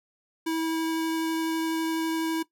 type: tone with vibrato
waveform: square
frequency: 324.2 Hz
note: E4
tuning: 29 cents flat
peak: -26 dBFS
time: 0.46-2.43 s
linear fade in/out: 10 ms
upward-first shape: triangle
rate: 12 Hz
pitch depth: 8 cents each way
effects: noise-tail reverb RT60 0.1 s tail -17 dB re dry